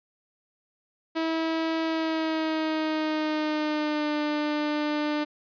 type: tone with pitch glide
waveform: sawtooth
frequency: 324.1 to 298.9 Hz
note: E4 to D4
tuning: -29 to +31 cents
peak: -21 dBFS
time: 1.15-5.25 s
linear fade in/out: 20 ms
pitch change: -140 cents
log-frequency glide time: 1.82-4.15 s
effects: resampled to 11025 Hz